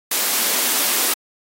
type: high-pass noise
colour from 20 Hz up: white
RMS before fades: -19 dBFS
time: 0.11-1.14 s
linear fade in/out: 5 ms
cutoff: 210 Hz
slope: 48 dB/octave
effects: AAC 48 kbps